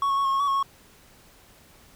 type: tone with pitch steps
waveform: triangle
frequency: 1114 / 1097 / 1110 / 1083 / 1092 / 1133 / 1094 / 1101 Hz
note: C#6 / C#6 / C#6 / C#6 / C#6 / C#6 / C#6 / C#6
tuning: +8 / -18 / +2 / -41 / -26 / +37 / -23 / -12 cents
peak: -19 dBFS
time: 0.02-0.628 s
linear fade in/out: 2 ms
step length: 76 ms
effects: pink hiss -54 dBFS RMS until 1.95 s